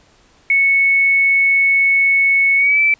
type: tone with pitch glide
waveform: sine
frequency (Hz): 2209 to 2320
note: C#7 to D7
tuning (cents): -7 to -22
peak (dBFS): -10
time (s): 0.5-2.94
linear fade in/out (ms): 2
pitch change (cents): +85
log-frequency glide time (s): 2.57-2.8
effects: pink hiss -52 dBFS RMS until 2.99 s + resampled to 16000 Hz